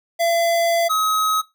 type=tone pair in turn; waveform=square; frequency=677 / 1272.8 Hz; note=E5 / D#6; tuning=+46 / +39 cents; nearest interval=major seventh; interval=1093 cents; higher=second; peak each=-17 dBFS; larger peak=neither; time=0.19-0.89 / 0.89-1.42 s; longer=first; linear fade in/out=20 ms; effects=noise-tail reverb RT60 0.2 s tail -19 dB re dry